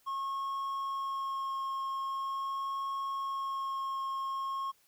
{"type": "tone with vibrato", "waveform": "triangle", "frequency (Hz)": 1085, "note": "C#6", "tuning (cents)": -37, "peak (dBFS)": -31, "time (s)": [0.06, 4.72], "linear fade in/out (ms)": 20, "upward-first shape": "sine", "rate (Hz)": 0.43, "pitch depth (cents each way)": 10, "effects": ["white hiss -68 dBFS RMS until 4.87 s"]}